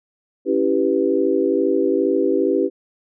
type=chord; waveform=sine; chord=C# half-diminished seventh; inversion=none; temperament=equal; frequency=277.2 / 329.6 / 392 / 493.9 Hz; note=C#4 / E4 / G4 / B4; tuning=0 / 0 / 0 / 0 cents; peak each=-22 / -21 / -19 / -22 dBFS; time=0.45-2.7 s; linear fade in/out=50 ms; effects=none